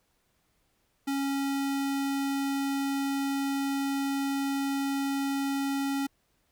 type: tone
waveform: square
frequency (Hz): 276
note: C#4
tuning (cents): -7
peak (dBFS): -28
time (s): 1.07-6.07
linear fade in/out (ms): 10
effects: pink hiss -72 dBFS RMS until 6.51 s